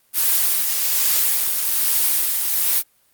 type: noise with tremolo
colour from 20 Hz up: blue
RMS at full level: -17 dBFS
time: 0.13-2.83 s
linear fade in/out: 50 ms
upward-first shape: sine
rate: 1.2 Hz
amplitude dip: 35%
effects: white hiss -60 dBFS RMS until 3.13 s + Opus 32 kbps